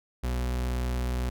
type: tone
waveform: 40% pulse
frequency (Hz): 61.74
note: B1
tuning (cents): 0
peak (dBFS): -26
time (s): 0.23-1.3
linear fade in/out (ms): 10
effects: none